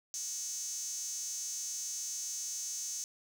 sawtooth tone with high-pass filter, 372.8 Hz, F#4, 13 cents sharp, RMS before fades -39 dBFS, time 0.14-3.04 s, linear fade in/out 0 ms, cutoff 6300 Hz, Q 8, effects none

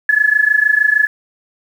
sine tone with amplitude modulation, 1710 Hz, A6, 50 cents flat, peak -6 dBFS, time 0.09-1.07 s, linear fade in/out 2 ms, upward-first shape sine, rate 26.5 Hz, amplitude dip 85%, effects 7-bit

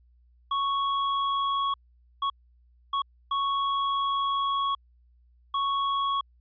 square tone bursts at uneven times, 1108.7 Hz, C#6, in tune, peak -25 dBFS, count 5, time 0.51-1.74 / 2.22-2.3 / 2.93-3.02 / 3.31-4.75 / 5.54-6.21 s, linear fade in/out 5 ms, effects added 60 Hz sine -57 dBFS peak until 6.4 s + resampled to 11025 Hz

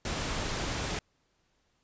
pink noise, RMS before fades -33 dBFS, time 0.05-0.99 s, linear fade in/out 2 ms, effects pink hiss -73 dBFS RMS until 1.83 s + resampled to 16000 Hz

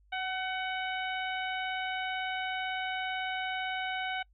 harmonic tone with a mistuned harmonic, 747 Hz, F#5, 16 cents sharp, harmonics 1 / 2 / 3 / 4 / 5, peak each -35 / -37 / -39 / -41 / -46 dBFS, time 0.12-4.23 s, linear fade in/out 10 ms, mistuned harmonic 2, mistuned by +21 cents, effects noise-tail reverb RT60 0.1 s tail -26 dB re dry + added 50 Hz sine -61 dBFS peak until 4.33 s

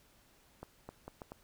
accelerating click train, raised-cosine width 1 ms, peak -30 dBFS, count 5, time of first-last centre 0.63-1.319 s, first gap 260 ms, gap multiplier 0.73, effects pink hiss -66 dBFS RMS until 1.43 s

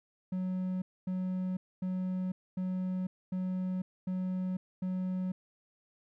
triangle tone bursts, 184.8 Hz, F#3, 2 cents flat, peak -29 dBFS, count 7, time 0.32-5.32 s, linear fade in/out 5 ms, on 500 ms, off 250 ms, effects none

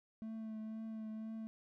triangle tone with vibrato, 220 Hz, A3, in tune, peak -40 dBFS, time 0.22-1.47 s, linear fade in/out 0 ms, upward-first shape triangle, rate 2 Hz, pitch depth 23 cents each way, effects none

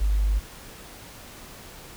sine tone, 50.5 Hz, G#1, 48 cents flat, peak -19 dBFS, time 0-0.4 s, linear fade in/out 20 ms, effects pink hiss -44 dBFS RMS until 1.96 s

